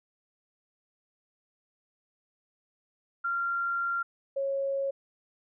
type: tone pair in turn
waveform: sine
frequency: 1383 / 548.8 Hz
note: F6 / C#5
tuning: -17 / -17 cents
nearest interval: octave + major third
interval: 1600 cents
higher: first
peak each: -27 dBFS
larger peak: neither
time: 3.24-4.03 / 4.36-4.91 s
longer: first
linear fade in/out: 10 ms
effects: none